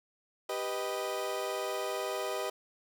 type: chord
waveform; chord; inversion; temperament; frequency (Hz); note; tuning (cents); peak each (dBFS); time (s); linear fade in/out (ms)
30% pulse; G augmented; none; equal; 392 / 493.9 / 622.3; G4 / B4 / D#5; 0 / 0 / 0; -35 / -35 / -34; 0.49-2.5; 5
effects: none